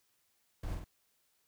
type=noise with echo; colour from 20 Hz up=brown; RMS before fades=-39 dBFS; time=0.63-0.75 s; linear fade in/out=5 ms; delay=47 ms; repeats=2; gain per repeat=-3 dB; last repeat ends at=0.844 s; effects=white hiss -75 dBFS RMS until 1.47 s